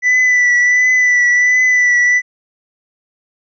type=tone with vibrato; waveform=triangle; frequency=1981 Hz; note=B6; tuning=5 cents sharp; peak=-7 dBFS; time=0.02-2.22 s; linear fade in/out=50 ms; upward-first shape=triangle; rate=1.4 Hz; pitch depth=32 cents each way; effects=resampled to 16000 Hz